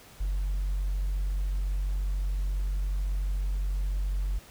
sine tone, 47.11 Hz, F#1, 32 cents sharp, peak -24 dBFS, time 0.2-4.39 s, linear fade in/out 10 ms, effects tanh soft clip ceiling -24 dBFS + pink hiss -52 dBFS RMS until 4.5 s

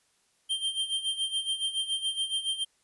square tone with tremolo, 3158 Hz, G7, 12 cents sharp, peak -26 dBFS, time 0.49-2.65 s, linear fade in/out 20 ms, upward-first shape sine, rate 7.1 Hz, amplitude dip 75%, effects white hiss -69 dBFS RMS until 2.83 s + resampled to 24000 Hz

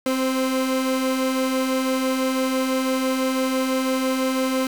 30% pulse tone pair together, 262 / 518 Hz, C4 / C5, +2 / -17 cents, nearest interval octave, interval 1181 cents, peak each -18 / -25 dBFS, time 0.06-4.67 s, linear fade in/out 2 ms, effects 7-bit

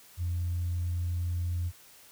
sine tone, 87.1 Hz, F2, 4 cents flat, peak -27 dBFS, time 0.17-1.72 s, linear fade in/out 50 ms, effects tanh soft clip ceiling -24 dBFS + white hiss -55 dBFS RMS until 2.11 s

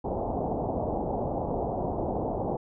white low-pass noise, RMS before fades -30 dBFS, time 0.04-2.57 s, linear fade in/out 10 ms, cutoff 830 Hz, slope 48 dB/octave, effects none

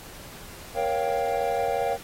triangle chord, G half-diminished seventh, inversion first, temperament equal with one note detuned, 471.9 / 554.4 / 698.5 / 784 Hz, Bb4 / Db5 / F5 / G5, +21 / 0 / 0 / 0 cents, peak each -27 dBFS, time 0.74-1.98 s, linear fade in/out 50 ms, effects pink hiss -44 dBFS RMS until 2.03 s + AAC 48 kbps

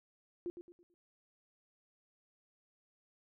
sine tone with echo, 349.2 Hz, F4, in tune, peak -36 dBFS, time 0.46-0.5 s, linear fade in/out 0 ms, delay 110 ms, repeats 4, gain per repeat -9 dB, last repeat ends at 0.94 s, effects none

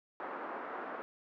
white band-pass noise, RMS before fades -42 dBFS, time 0.2-1.02 s, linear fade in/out 0 ms, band 270 to 1400 Hz, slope 24 dB/octave, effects none

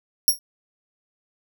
10% pulse tone with exponential decay, 5588 Hz, F8, in tune, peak -4 dBFS, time 0.28-0.39 s, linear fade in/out 1 ms, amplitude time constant 23 ms, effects none

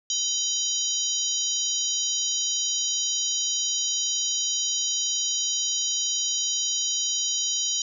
harmonic tone with a mistuned harmonic, 962 Hz, B5, 46 cents flat, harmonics 3 / 4 / 5 / 6 / 7, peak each -30 / -32 / -33 / -28 / -29 dBFS, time 0.1-7.82 s, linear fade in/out 2 ms, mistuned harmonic 3, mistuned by +120 cents, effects none

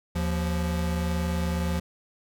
square tone pair together, 77.78 / 174.23 Hz, D#2 / F3, 0 / -4 cents, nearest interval octave + major second, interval 1396 cents, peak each -28 / -29 dBFS, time 0.15-1.8 s, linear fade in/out 10 ms, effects none

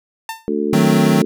sawtooth tone with exponential decay, 898 Hz, A5, 35 cents sharp, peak -17 dBFS, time 0.29-0.48 s, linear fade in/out 2 ms, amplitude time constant 41 ms
harmonic tone, 73.4 Hz, D2, in tune, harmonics 3 / 4 / 5 / 6, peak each -22 / -22 / -22 / -22 dBFS, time 0.48-1.25 s, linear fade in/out 0 ms
square chord, D# diminished seventh, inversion none, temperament equal, 155.56 / 185 / 220 / 261.6 Hz, D#3 / F#3 / A3 / C4, 0 / 0 / 0 / 0 cents, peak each -18 / -18 / -21 / -20 dBFS, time 0.73-1.22 s, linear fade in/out 2 ms
effects none

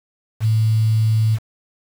sine tone with quantisation, 110 Hz, A2, in tune, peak -13 dBFS, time 0.4-1.39 s, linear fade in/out 50 ms, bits 6, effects none

